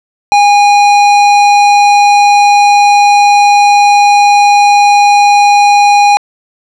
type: tone with tanh clipping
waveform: sine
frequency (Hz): 818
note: G#5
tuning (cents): -26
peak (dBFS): -5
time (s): 0.32-6.17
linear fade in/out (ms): 0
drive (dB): 18
effects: low-pass 8000 Hz 12 dB/octave